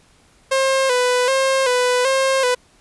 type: tone with vibrato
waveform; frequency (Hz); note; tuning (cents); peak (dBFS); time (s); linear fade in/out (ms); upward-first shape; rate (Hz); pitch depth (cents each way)
sawtooth; 515; C5; -28; -11; 0.51-2.55; 10; square; 1.3; 62
effects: pink hiss -54 dBFS RMS until 2.8 s + resampled to 24000 Hz